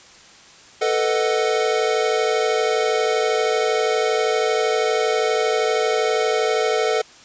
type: chord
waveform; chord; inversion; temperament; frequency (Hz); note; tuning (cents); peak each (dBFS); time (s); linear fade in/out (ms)
square; B dominant seventh; third; equal with one note detuned; 441.3 / 493.9 / 622.3 / 740; A4 / B4 / D#5 / F#5; +5 / 0 / 0 / 0; -21 / -25 / -26 / -26; 0.81-7.02; 10
effects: white hiss -46 dBFS RMS until 7.24 s + resampled to 16000 Hz